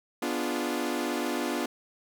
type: chord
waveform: sawtooth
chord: B diminished seventh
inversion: none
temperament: equal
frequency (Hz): 246.9 / 293.7 / 349.2 / 415.3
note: B3 / D4 / F4 / Ab4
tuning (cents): 0 / 0 / 0 / 0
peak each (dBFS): -29 / -29 / -29 / -35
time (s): 0.22-1.66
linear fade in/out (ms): 5
effects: none